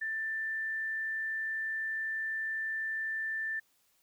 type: tone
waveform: sine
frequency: 1774 Hz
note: A6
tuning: 14 cents sharp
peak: -32 dBFS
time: 0.01-3.6 s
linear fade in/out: 10 ms
effects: white hiss -71 dBFS RMS until 4.02 s